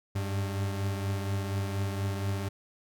40% pulse beating tone pair, 98 / 102.2 Hz, G2 / G#2, 0 / -27 cents, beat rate 4.2 Hz, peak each -29 / -37 dBFS, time 0.15-2.49 s, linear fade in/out 10 ms, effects none

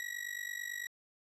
40% pulse tone with amplitude modulation, 1920 Hz, B6, 49 cents flat, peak -34 dBFS, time 0-0.87 s, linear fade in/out 0 ms, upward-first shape sine, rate 49 Hz, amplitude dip 85%, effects resampled to 32000 Hz + 11-bit

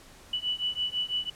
sine beating tone pair, 2960 / 2966 Hz, F#7 / F#7, 0 / +4 cents, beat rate 6 Hz, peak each -31 dBFS, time 0.33-1.3 s, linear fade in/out 5 ms, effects pink hiss -52 dBFS RMS until 1.35 s + low-pass 11000 Hz 12 dB/octave

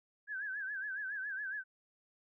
sine tone with vibrato, 1614 Hz, G#6, 50 cents flat, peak -37 dBFS, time 0.27-1.64 s, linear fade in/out 50 ms, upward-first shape sine, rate 7.2 Hz, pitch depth 110 cents each way, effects none

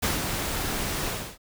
pink noise with ADSR envelope, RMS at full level -24 dBFS, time 0.02-1.38 s, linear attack 16 ms, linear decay 150 ms, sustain -5 dB, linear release 310 ms, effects none

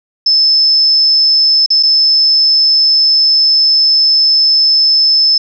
sine tone with dropouts, 5250 Hz, E8, 8 cents flat, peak -6 dBFS, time 0.26-5.38 s, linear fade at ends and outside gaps 5 ms, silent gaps 1.662-1.703 / 1.828-1.832 s, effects none

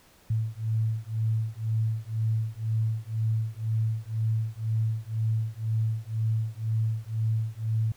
sine beating tone pair, 110 / 112 Hz, A2 / A2, 0 / +31 cents, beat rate 2 Hz, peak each -28 dBFS, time 0.3-7.92 s, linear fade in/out 5 ms, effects pink hiss -58 dBFS RMS until 7.96 s

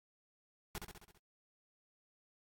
pink noise with echo, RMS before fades -42 dBFS, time 0.75-0.78 s, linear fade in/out 0 ms, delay 66 ms, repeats 6, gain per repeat -4 dB, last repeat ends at 1.176 s, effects noise-tail reverb RT60 0.1 s tail -22 dB re dry + AAC 64 kbps

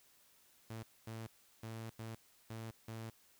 sawtooth tone bursts at uneven times, 112.7 Hz, A2, 42 cents sharp, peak -40 dBFS, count 6, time 0.7-0.83 / 1.07-1.27 / 1.63-1.9 / 1.99-2.15 / 2.5-2.71 / 2.88-3.1 s, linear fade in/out 5 ms, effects white hiss -68 dBFS RMS until 3.39 s

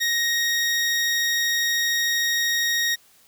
20% pulse tone, 1873 Hz, A#6, 8 cents sharp, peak -15 dBFS, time 0-2.96 s, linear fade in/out 20 ms, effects white hiss -56 dBFS RMS until 3.27 s

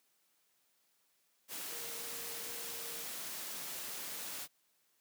sine tone in noise, 466.2 Hz, A#4, in tune, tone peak -54 dBFS, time 1.67-3.07 s, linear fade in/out 50 ms, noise white, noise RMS -43 dBFS, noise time 1.48-4.48 s, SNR -14 dB, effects white hiss -75 dBFS RMS until 5 s + high-pass 150 Hz 12 dB/octave

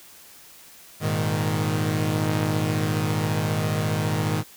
sawtooth chord, Ab suspended second, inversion none, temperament equal with one note detuned, 103.83 / 118.51 / 155.56 Hz, Ab2 / Bb2 / Eb3, 0 / +29 / 0 cents, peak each -22 / -25 / -21 dBFS, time 1-4.44 s, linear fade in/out 50 ms, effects white hiss -48 dBFS RMS until 4.56 s

